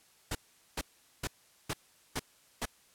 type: noise bursts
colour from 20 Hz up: pink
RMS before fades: -34 dBFS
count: 6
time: 0.31-2.656 s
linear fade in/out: 5 ms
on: 41 ms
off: 420 ms
effects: white hiss -64 dBFS RMS until 2.94 s + low-pass 12000 Hz 12 dB/octave